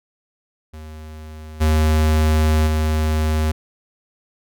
square tone with level steps, 77.78 Hz, D#2, in tune, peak -34 / -14 / -17 dBFS, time 0.73-3.52 s, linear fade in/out 10 ms, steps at 1.6 / 2.66 s, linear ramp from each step 20 ms, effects none

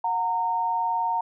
sine tone pair together, 730 / 919.7 Hz, F#5 / A#5, -24 / -24 cents, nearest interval major third, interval 400 cents, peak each -29 / -23 dBFS, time 0.04-1.21 s, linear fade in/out 5 ms, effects none

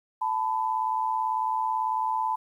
sine tone pair together, 880 / 998.1 Hz, A5 / B5, 0 / +18 cents, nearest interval major second, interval 218 cents, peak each -27 dBFS, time 0.21-2.36 s, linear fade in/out 10 ms, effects 10-bit

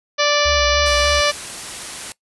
harmonic tone, 586 Hz, D5, 4 cents flat, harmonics 1 / 2 / 3 / 4 / 5 / 6 / 7 / 8 / 9 / 10, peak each -18 / -21 / -23 / -24 / -25 / -26 / -26 / -27 / -28 / -28 dBFS, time 0.18-1.32 s, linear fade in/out 20 ms
sine tone with vibrato, 67.5 Hz, C#2, 45 cents flat, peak -23 dBFS, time 0.45-1.21 s, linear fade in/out 10 ms, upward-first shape sine, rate 3.4 Hz, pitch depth 130 cents each way
white noise, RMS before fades -30 dBFS, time 0.86-2.12 s, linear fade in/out 0 ms
effects noise-tail reverb RT60 0.1 s tail -20 dB re dry + resampled to 24000 Hz

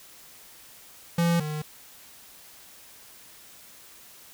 square tone pair in turn, 170.1 / 152.16 Hz, F3 / D#3, -45 / -38 cents, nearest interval major second, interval 193 cents, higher first, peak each -21 / -30 dBFS, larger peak first, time 1.18-1.4 / 1.4-1.62 s, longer neither, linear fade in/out 5 ms, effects white hiss -50 dBFS RMS until 4.33 s

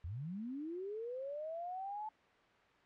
sine linear sweep, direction up, 73.42 to 874 Hz, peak -40 dBFS, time 0.04-2.09 s, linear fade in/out 5 ms, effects white hiss -66 dBFS RMS until 2.85 s + low-pass 2000 Hz 12 dB/octave

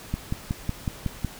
click train, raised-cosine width 5 ms, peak -13 dBFS, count 7, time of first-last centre 0.14-1.247 s, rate 5.42 Hz, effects pink hiss -43 dBFS RMS until 1.39 s

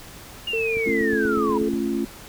sine linear sweep, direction down, 2859 to 936 Hz, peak -24 dBFS, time 0.47-1.58 s, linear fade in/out 5 ms
sine tone with pitch glide, 451.2 to 428.3 Hz, A4 to A4, +44 to -47 cents, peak -23 dBFS, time 0.53-1.69 s, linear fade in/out 5 ms, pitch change -91 cents, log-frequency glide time 0.89-1.3 s
click train, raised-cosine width 3 ms, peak -21 dBFS, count 9, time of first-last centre 0.77-1.737 s, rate 8.27 Hz
sine chord, A augmented, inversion none, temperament just, 220 / 275 / 343.8 Hz, A3 / C#4 / E#4, 0 / -14 / -27 cents, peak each -26 dBFS, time 0.86-2.05 s, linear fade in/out 5 ms
effects pink hiss -42 dBFS RMS until 2.28 s

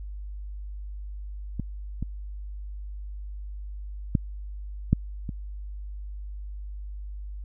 clicks, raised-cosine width 5 ms, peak -16 / -18 / -8 / -6 / -19 dBFS, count 5, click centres 1.597 / 2.026 / 4.152 / 4.93 / 5.292 s, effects added 50 Hz sine -34 dBFS peak until 7.44 s

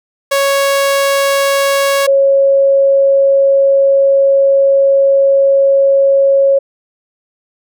sawtooth / sine tone pair in turn, 554.4 / 549.3 Hz, C#5 / C#5, 0 / -16 cents, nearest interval unison, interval 16 cents, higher first, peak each -6 dBFS, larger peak neither, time 0.31-2.07 / 2.07-6.59 s, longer second, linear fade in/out 10 ms, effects none

